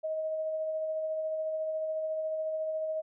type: tone with tremolo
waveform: sine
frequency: 630 Hz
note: D#5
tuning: 21 cents sharp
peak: -29 dBFS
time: 0.03-3.02 s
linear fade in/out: 20 ms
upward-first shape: sine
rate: 14 Hz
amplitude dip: 25%
effects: none